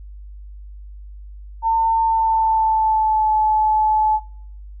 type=tone with pitch glide; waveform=sine; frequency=902 to 862.8 Hz; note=A5 to A5; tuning=+43 to -34 cents; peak=-14 dBFS; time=1.62-4.2 s; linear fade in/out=50 ms; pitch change=-77 cents; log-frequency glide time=1.97-3.32 s; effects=noise-tail reverb RT60 0.7 s tail -25 dB re dry + added 50 Hz sine -34 dBFS peak until 4.8 s